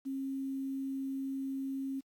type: tone with quantisation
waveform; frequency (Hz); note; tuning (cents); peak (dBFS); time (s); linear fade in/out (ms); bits
sine; 269.8; C#4; -47; -34; 0.05-2.01; 20; 10
effects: AAC 64 kbps